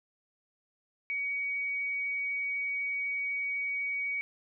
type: tone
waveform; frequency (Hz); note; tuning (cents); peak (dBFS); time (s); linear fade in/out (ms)
sine; 2254; C#7; +28; -30; 1.1-4.21; 0
effects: none